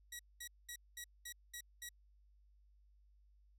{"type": "tone bursts", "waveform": "10% pulse", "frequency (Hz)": 1920, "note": "B6", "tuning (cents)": -49, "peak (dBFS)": -37, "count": 7, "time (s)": [0.12, 1.891], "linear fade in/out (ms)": 5, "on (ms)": 73, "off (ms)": 210, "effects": ["added 50 Hz sine -65 dBFS peak until 3.58 s"]}